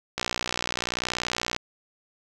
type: click train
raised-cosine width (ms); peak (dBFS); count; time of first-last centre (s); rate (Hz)
0.2; -9; 85; 0.18-1.564; 60.7
effects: none

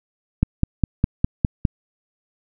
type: click train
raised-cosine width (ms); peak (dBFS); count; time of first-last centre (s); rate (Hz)
5; -3; 7; 0.43-1.652; 4.91
effects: none

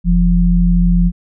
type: tone pair together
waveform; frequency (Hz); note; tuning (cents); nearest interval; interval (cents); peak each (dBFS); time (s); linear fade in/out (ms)
sine; 43.31 / 174.61; F1 / F3; -14 / 0; 2 octaves; 2414; -11; 0.04-1.12; 50
effects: none

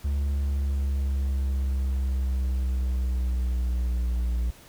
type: linear sweep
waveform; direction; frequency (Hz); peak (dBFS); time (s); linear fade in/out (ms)
triangle; down; 70.9 to 59.2; -21; 0.04-4.51; 10
effects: pink hiss -51 dBFS RMS until 4.68 s

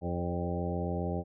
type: harmonic tone with a mistuned harmonic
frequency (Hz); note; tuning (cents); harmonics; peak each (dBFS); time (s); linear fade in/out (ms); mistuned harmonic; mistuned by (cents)
87.31; F2; 0; 1 / 2 / 3 / 4 / 5 / 6 / 7 / 9; -35 / -35 / -41 / -40 / -40 / -41 / -41 / -41; 0.01-1.24; 50; 6; +26
effects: none

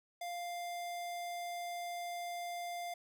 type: tone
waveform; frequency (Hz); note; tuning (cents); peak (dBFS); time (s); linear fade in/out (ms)
square; 698.5; F5; 0; -40; 0.21-2.94; 5
effects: none

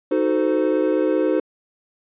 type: chord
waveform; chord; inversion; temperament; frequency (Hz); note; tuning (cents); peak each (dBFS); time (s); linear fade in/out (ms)
triangle; D# diminished seventh; none; equal with one note detuned; 311.1 / 370 / 440 / 515.7; D#4 / F#4 / A4 / C5; 0 / 0 / 0 / -25; -19 / -21 / -22 / -20; 0.11-1.4; 5
effects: resampled to 8000 Hz

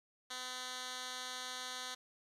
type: tone with band-pass filter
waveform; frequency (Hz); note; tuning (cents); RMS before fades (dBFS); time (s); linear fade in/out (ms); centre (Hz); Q
10% pulse; 253.4; B3; +45; -44; 0.3-1.95; 10; 4300; 0.98
effects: resampled to 32000 Hz + 11-bit

